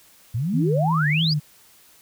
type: exponential sweep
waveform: sine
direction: up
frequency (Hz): 103.83 to 5110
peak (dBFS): -21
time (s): 0.34-1.34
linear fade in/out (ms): 10
type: tone with vibrato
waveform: sine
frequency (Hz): 155.56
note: D#3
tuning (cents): 0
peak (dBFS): -19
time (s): 0.53-1.4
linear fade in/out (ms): 20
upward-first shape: triangle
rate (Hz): 3.2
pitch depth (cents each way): 99
effects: white hiss -53 dBFS RMS until 2.01 s